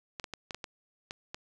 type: clicks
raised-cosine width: 0.2 ms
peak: -21 dBFS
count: 8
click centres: 0.198 / 0.242 / 0.337 / 0.508 / 0.546 / 0.642 / 1.109 / 1.345 s
effects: none